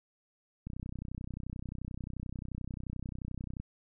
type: click train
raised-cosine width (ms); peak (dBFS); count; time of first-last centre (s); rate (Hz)
5; -27; 93; 0.67-3.6; 31.4
effects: none

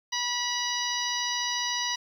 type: harmonic tone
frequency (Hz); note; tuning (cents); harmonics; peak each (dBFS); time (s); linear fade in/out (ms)
974; B5; -24; 1 / 2 / 3 / 4 / 5 / 6; -34 / -34 / -34 / -34 / -34 / -34; 0.12-1.96; 10
effects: 9-bit

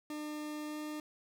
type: tone with pitch glide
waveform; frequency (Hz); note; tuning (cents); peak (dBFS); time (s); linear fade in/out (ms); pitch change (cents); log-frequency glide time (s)
40% pulse; 301.3 to 303; D4 to D#4; +44 to -46; -38; 0.1-1; 2; +10; 0.66-0.77
effects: none

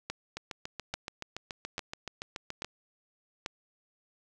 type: two click trains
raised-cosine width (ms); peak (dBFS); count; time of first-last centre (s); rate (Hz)
0.2; -20 / -17; 17 / 5; 0.37-2.646 / 0.1-3.461; 7.03 / 1.19
effects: none

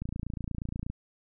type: click train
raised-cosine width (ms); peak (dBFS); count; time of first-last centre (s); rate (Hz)
5; -22; 26; 0.02-0.9; 28.4
effects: none

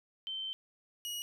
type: tone pair in turn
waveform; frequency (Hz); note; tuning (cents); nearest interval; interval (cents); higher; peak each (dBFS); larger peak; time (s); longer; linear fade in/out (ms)
sine / sawtooth; 3101 / 2899; G7 / F#7; -19 / -36; minor second; 117; first; -36 / -34; second; 0.27-0.53 / 1.05-1.22; first; 0
effects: none

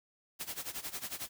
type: noise with tremolo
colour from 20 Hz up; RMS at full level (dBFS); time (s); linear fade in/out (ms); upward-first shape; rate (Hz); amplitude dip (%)
white; -38; 0.39-1.29; 20; sine; 11; 85
effects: none

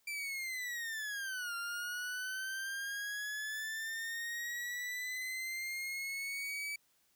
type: linear two-way sweep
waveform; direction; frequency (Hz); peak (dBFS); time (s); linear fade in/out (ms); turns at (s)
40% pulse; down then up; 2351 to 1385 to 2300; -37; 0.07-6.76; 5; 1.55
effects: white hiss -73 dBFS RMS until 7.15 s

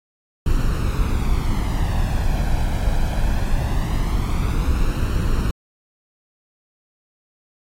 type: noise with flanger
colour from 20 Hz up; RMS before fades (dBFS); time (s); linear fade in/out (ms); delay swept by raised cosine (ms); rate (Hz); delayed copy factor
brown; -19; 0.46-5.51; 2; 0.71 to 1.27; 0.21; +0.55
effects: AAC 48 kbps

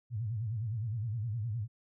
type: tone with vibrato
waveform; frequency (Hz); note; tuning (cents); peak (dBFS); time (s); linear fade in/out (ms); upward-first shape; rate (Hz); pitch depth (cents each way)
sine; 111.4; A2; +22; -32; 0.1-1.68; 50; sine; 9.7; 170
effects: none

